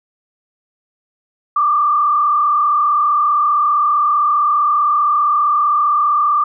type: tone with frequency modulation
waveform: sine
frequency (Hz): 1184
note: D6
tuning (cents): +14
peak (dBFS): -11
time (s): 1.56-6.44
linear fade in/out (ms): 5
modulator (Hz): 35.3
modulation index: 0.99
effects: none